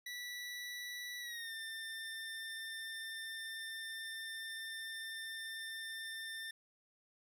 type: tone with pitch glide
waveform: 25% pulse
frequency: 1958 to 1795.5 Hz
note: B6 to A6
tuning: -15 to +35 cents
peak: -39 dBFS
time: 0.06-6.51 s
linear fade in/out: 5 ms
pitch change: -150 cents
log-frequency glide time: 1.2-1.53 s
effects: none